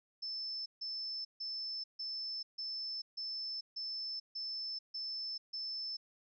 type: tone bursts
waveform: sine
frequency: 5274 Hz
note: E8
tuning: in tune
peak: -38 dBFS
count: 10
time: 0.22-5.97 s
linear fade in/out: 10 ms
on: 440 ms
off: 150 ms
effects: none